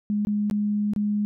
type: tone with dropouts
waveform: sine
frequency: 207.7 Hz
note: G#3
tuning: in tune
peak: -21 dBFS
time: 0.1-1.25 s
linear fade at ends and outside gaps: 0 ms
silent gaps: 0.25-0.271 / 0.499-0.511 / 0.935-0.962 s
effects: none